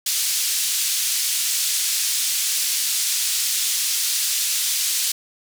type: band-pass noise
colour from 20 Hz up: white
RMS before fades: -22 dBFS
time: 0.06-5.12 s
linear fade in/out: 5 ms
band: 3400 to 9600 Hz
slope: 12 dB/octave
effects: none